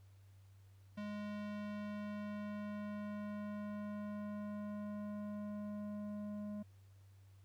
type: tone with low-pass filter sweep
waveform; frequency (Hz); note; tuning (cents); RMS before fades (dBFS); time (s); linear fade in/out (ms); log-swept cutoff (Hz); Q
square; 207.7; G#3; 0; -44; 0.97-6.63; 10; 3500 to 640; 0.76
effects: added 97 Hz sine -59 dBFS peak until 7.44 s + pink hiss -75 dBFS RMS until 7.44 s